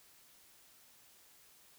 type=silence; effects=white hiss -63 dBFS RMS until 1.78 s